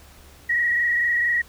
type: tone with frequency modulation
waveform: sine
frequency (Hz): 1909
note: A#6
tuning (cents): +41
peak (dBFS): -18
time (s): 0.49-1.42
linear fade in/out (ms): 10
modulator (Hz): 24.4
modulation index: 1.7
effects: added 71 Hz sine -50 dBFS peak until 1.48 s + pink hiss -50 dBFS RMS until 1.48 s